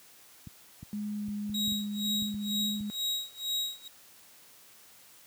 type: clicks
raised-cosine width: 5 ms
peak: -29 dBFS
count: 9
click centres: 0.472 / 0.829 / 1.284 / 1.496 / 1.678 / 1.721 / 2.222 / 2.343 / 2.806 s
type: tone with vibrato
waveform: sine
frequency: 207.7 Hz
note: G#3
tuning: in tune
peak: -32 dBFS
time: 0.93-2.9 s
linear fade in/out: 0 ms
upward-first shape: sine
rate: 1.8 Hz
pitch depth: 9 cents each way
type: tone with tremolo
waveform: 40% pulse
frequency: 3815 Hz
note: A#7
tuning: 39 cents sharp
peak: -27 dBFS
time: 1.54-3.88 s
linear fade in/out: 5 ms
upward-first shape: sine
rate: 2.1 Hz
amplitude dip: 95%
effects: white hiss -56 dBFS RMS until 5.26 s + high-pass 80 Hz 12 dB/octave